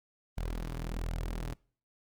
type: tone with flanger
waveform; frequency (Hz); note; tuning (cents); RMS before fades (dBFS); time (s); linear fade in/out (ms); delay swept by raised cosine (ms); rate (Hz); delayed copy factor
sawtooth; 41.12; E1; -4; -36; 0.37-1.54; 10; 1.3 to 7.2; 1.3; +0.55
effects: noise-tail reverb RT60 0.5 s tail -25 dB re dry + Opus 24 kbps